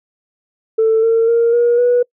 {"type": "tone with pitch steps", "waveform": "sine", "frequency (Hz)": [444.5, 454.9, 465.5, 476.4, 487.5], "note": ["A4", "A#4", "A#4", "A#4", "B4"], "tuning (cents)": [18, -42, -2, 38, -23], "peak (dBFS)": -8, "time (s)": [0.78, 2.03], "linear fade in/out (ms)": 10, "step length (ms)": 250, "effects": ["noise-tail reverb RT60 0.1 s tail -26 dB re dry", "tanh soft clip ceiling -6 dBFS"]}